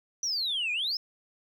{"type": "exponential two-way sweep", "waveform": "sine", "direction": "down then up", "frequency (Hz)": [5990, 2388, 5330], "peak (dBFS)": -26, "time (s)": [0.23, 0.97], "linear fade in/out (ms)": 2, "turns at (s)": 0.72, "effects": ["tanh soft clip ceiling -24 dBFS"]}